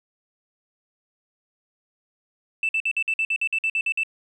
sine tone bursts, 2651 Hz, E7, 9 cents sharp, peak -19 dBFS, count 13, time 2.63-4.034 s, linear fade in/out 2 ms, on 60 ms, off 52 ms, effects tanh soft clip ceiling -16 dBFS + 10-bit

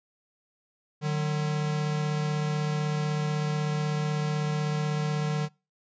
square tone pair together, 150.7 / 186.77 Hz, D3 / F#3, +45 / +17 cents, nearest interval major third, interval 372 cents, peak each -27 / -35 dBFS, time 1.01-5.49 s, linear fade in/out 50 ms, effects noise-tail reverb RT60 0.3 s tail -25 dB re dry + resampled to 16000 Hz

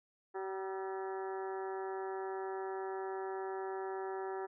harmonic tone with a mistuned harmonic, 191.3 Hz, G3, 42 cents flat, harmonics 2 / 3 / 4 / 5 / 6 / 7 / 8 / 9 / 10, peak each -39 / -54 / -44 / -48 / -56 / -51 / -60 / -53 / -62 dBFS, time 0.34-4.47 s, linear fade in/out 20 ms, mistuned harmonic 6, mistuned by +83 cents, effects none

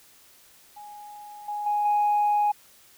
sine tone with level steps, 830.6 Hz, G#5, in tune, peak -40 / -28 / -21 / -18 dBFS, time 0.76-2.52 s, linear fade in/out 10 ms, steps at 1.48 / 1.66 / 1.85 s, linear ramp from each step 5 ms, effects tanh soft clip ceiling -16 dBFS + white hiss -55 dBFS RMS until 2.97 s

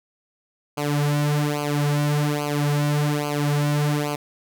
sawtooth tone with flanger, 146.83 Hz, D3, in tune, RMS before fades -22 dBFS, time 0.77-4.16 s, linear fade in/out 10 ms, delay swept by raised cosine 0.54 to 4.44 ms, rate 1.2 Hz, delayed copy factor -0.9, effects none

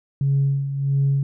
sine tone with tremolo, 138.59 Hz, C#3, in tune, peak -14 dBFS, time 0.21-1.23 s, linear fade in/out 2 ms, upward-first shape sine, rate 1.5 Hz, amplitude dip 65%, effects tanh soft clip ceiling -12 dBFS

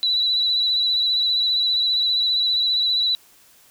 sine tone with vibrato, 3951 Hz, B7, in tune, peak -17 dBFS, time 0.03-3.15 s, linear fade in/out 0 ms, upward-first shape sine, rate 15 Hz, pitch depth 29 cents each way, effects white hiss -53 dBFS RMS until 3.7 s

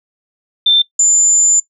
sine tone pair in turn, 3566 / 7116 Hz, A7 / A8, +22 / +19 cents, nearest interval octave, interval 1197 cents, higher second, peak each -7 dBFS, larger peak neither, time 0.66-0.82 / 0.99-1.6 s, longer second, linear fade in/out 5 ms, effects noise-tail reverb RT60 0.1 s tail -18 dB re dry

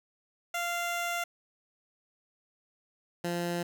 15% pulse tone pair in turn, 693 / 173.25 Hz, F5 / F3, -14 / -14 cents, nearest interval 2 octaves, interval 2400 cents, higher first, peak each -24 dBFS, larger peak neither, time 0.54-1.24 / 3.24-3.63 s, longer first, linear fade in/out 5 ms, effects none

